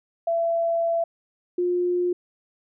sine tone pair in turn, 671 / 355.4 Hz, E5 / F4, +31 / +30 cents, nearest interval major seventh, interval 1101 cents, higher first, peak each -20 dBFS, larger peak neither, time 0.27-1.04 / 1.58-2.13 s, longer first, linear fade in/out 5 ms, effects none

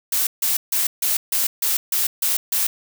blue noise bursts, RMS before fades -20 dBFS, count 9, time 0.12-2.67 s, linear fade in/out 5 ms, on 150 ms, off 150 ms, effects none

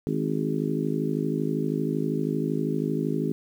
harmonic tone with a mistuned harmonic, 52.7 Hz, G#1, 26 cents sharp, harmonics 3 / 4 / 5 / 6 / 7 / 8, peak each -29 / -32 / -29 / -32 / -33 / -33 dBFS, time 0.07-3.32 s, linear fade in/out 0 ms, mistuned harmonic 8, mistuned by -15 cents, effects 9-bit

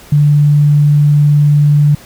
sine tone, 146.83 Hz, D3, in tune, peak -5 dBFS, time 0.12-1.95 s, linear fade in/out 5 ms, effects pink hiss -38 dBFS RMS until 2.05 s

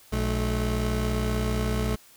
25% pulse tone pair together, 60.4 / 216.1 Hz, B1 / A3, -38 / -31 cents, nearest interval octave + minor seventh, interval 2207 cents, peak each -22 / -25 dBFS, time 0.12-1.96 s, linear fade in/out 10 ms, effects white hiss -54 dBFS RMS until 2.16 s

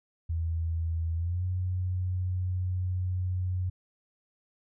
sine tone with pitch glide, 82.41 to 91.44 Hz, E2 to F#2, 0 to -20 cents, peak -27 dBFS, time 0.29-3.7 s, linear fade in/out 10 ms, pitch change +180 cents, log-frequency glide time 1.15-1.44 s, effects none

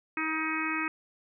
harmonic tone, 316.2 Hz, D#4, 28 cents sharp, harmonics 1 / 3 / 4 / 5 / 6 / 7 / 8, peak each -34 / -40 / -35 / -38 / -37 / -36 / -35 dBFS, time 0.17-0.88 s, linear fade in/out 2 ms, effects none

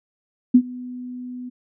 sine tone with ADSR envelope, 249 Hz, B3, 14 cents sharp, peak -6 dBFS, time 0.54-1.5 s, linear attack 10 ms, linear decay 66 ms, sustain -24 dB, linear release 18 ms, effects none

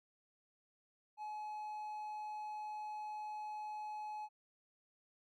triangle tone, 849 Hz, G#5, 38 cents sharp, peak -40 dBFS, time 1.17-4.29 s, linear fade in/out 50 ms, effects none

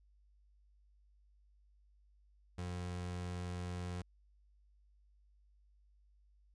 30% pulse tone, 89.1 Hz, F2, 35 cents sharp, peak -37 dBFS, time 2.58-4.02 s, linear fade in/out 5 ms, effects added 50 Hz sine -65 dBFS peak until 6.54 s + resampled to 22050 Hz

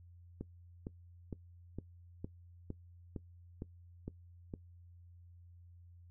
click train, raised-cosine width 3 ms, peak -28 dBFS, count 10, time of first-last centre 0.41-4.538 s, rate 2.18 Hz, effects noise-tail reverb RT60 0.1 s tail -19 dB re dry + added 87 Hz sine -55 dBFS peak until 6.1 s

